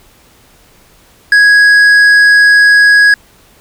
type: tone with tanh clipping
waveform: triangle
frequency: 1661.2 Hz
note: G#6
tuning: in tune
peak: -4 dBFS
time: 1.32-3.14 s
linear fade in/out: 2 ms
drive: 11 dB
effects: pink hiss -45 dBFS RMS until 3.6 s